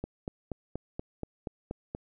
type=click train; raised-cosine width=2 ms; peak=-21 dBFS; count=9; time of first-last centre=0.04-1.949 s; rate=4.19 Hz; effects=none